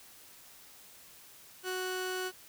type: tone pair together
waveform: sawtooth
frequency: 370 / 740 Hz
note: F#4 / F#5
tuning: 0 / 0 cents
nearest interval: octave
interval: 1200 cents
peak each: -31 / -32 dBFS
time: 1.63-2.32 s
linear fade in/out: 50 ms
effects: white hiss -55 dBFS RMS until 2.48 s